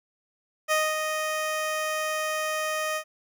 15% pulse tone with ADSR envelope, 621 Hz, D#5, 3 cents flat, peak -14 dBFS, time 0.68-3.04 s, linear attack 36 ms, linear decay 230 ms, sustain -6 dB, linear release 77 ms, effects none

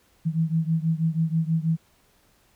sine beating tone pair, 160 / 166.2 Hz, D#3 / E3, +49 / +15 cents, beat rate 6.2 Hz, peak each -23 / -25 dBFS, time 0.25-1.77 s, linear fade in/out 20 ms, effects pink hiss -62 dBFS RMS until 2.55 s

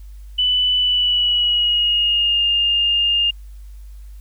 sine tone with pitch glide, 2987 to 2819 Hz, F#7 to F7, +16 to +16 cents, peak -14 dBFS, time 0.38-3.31 s, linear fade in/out 10 ms, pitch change -100 cents, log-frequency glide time 0.78-2.44 s, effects added 50 Hz sine -34 dBFS peak until 4.2 s + white hiss -58 dBFS RMS until 4.2 s

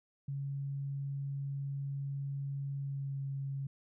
sine tone with pitch glide, 139.1 to 137.42 Hz, C#3 to C#3, +6 to -15 cents, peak -35 dBFS, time 0.28-3.67 s, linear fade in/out 5 ms, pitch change -21 cents, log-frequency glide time 2.79-3.21 s, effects none

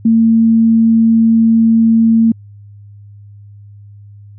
sine tone, 226.1 Hz, A3, 47 cents sharp, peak -6 dBFS, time 0.05-2.32 s, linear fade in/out 5 ms, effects added 102 Hz sine -34 dBFS peak until 4.38 s

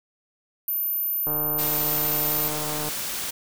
sine tone, 13530 Hz, G#9, 31 cents sharp, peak -23 dBFS, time 0.68-2.48 s, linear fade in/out 2 ms
click train, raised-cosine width 1 ms, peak -19 dBFS, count 245, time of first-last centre 1.27-2.886 s, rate 151 Hz
white noise, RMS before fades -30 dBFS, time 1.58-3.31 s, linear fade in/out 10 ms
effects none

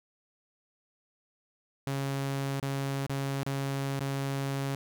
sawtooth tone with dropouts, 137.5 Hz, C#3, 14 cents flat, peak -26 dBFS, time 1.87-4.75 s, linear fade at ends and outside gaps 0 ms, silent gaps 2.599-2.627 / 3.065-3.096 / 3.432-3.464 / 3.994-4.006 s, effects none

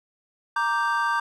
triangle chord, G minor, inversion first, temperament equal, 932.3 / 1174.7 / 1568 Hz, Bb5 / D6 / G6, 0 / 0 / 0 cents, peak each -24 dBFS, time 0.56-1.2 s, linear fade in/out 5 ms, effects none

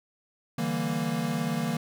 square chord, E half-diminished seventh, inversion third, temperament equal, 146.83 / 164.81 / 196 / 233.1 Hz, D3 / E3 / G3 / Bb3, 0 / 0 / 0 / 0 cents, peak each -36 / -32 / -36 / -31 dBFS, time 0.58-1.77 s, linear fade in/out 5 ms, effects none

